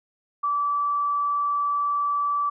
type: tone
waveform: sine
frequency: 1157 Hz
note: D6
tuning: 26 cents flat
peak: -21 dBFS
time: 0.43-2.5 s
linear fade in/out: 10 ms
effects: none